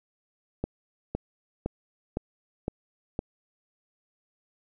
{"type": "click train", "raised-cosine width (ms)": 2, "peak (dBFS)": -15, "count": 6, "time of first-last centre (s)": [0.64, 3.191], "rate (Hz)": 1.96, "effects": []}